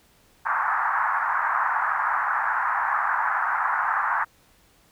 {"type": "band-pass noise", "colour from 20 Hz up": "pink", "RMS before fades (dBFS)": -24, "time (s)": [0.45, 4.25], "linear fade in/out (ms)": 20, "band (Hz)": [840, 1700], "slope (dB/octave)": 48, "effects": ["pink hiss -59 dBFS RMS until 4.91 s"]}